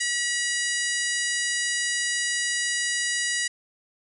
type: harmonic tone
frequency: 966 Hz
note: B5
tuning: 39 cents flat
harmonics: 2 / 3 / 4 / 5 / 6 / 7 / 8 / 9 / 10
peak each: -27 / -34 / -36 / -33 / -36 / -33 / -34 / -36 / -37 dBFS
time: 0-3.48 s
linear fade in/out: 10 ms
effects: none